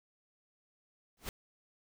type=noise with exponential growth; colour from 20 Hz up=pink; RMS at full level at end=-36 dBFS; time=1.17-1.29 s; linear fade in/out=1 ms; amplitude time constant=24 ms; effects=none